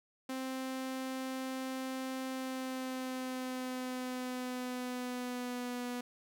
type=tone with pitch glide; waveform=sawtooth; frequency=261.6 to 245.5 Hz; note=C4 to B3; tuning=0 to -10 cents; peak=-33 dBFS; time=0.29-6.01 s; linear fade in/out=5 ms; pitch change=-110 cents; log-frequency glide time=2.28-5.84 s; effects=none